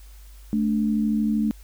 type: tone pair together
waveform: sine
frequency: 217.6 / 290.4 Hz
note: A3 / D4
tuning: -19 / -19 cents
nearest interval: perfect fourth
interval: 500 cents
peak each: -20 / -27 dBFS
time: 0.53-1.51 s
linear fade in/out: 0 ms
effects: added 50 Hz sine -42 dBFS peak until 1.63 s + white hiss -55 dBFS RMS until 1.63 s